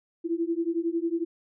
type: beating tone pair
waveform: sine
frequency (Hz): 329.6 / 340.6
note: E4 / F4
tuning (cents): 0 / -43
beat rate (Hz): 11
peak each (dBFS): -28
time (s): 0.24-1.25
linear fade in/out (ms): 20
effects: none